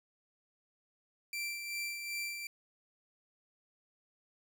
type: tone with tremolo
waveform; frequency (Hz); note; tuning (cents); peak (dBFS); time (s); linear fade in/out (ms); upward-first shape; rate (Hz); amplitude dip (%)
sawtooth; 2349; D7; 0; -32; 1.33-2.47; 2; sine; 2.6; 45
effects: none